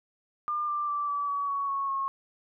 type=tone with pitch steps; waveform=sine; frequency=1200 / 1183.5 / 1167.2 / 1151.1 / 1135.3 / 1119.6 / 1104.2 / 1089 Hz; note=D6 / D6 / D6 / D6 / C#6 / C#6 / C#6 / C#6; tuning=+37 / +13 / -11 / -35 / +41 / +17 / -7 / -31 cents; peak=-27 dBFS; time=0.48-2.08 s; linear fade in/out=0 ms; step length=200 ms; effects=none